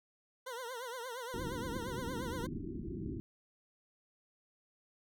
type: tone with vibrato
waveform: 20% pulse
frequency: 490.1 Hz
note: B4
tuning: 13 cents flat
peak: -36 dBFS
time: 0.46-2.47 s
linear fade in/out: 10 ms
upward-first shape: triangle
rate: 8.6 Hz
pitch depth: 150 cents each way
type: low-pass noise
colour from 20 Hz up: white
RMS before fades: -41 dBFS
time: 1.34-3.2 s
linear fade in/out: 0 ms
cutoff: 380 Hz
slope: 96 dB/octave
effects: none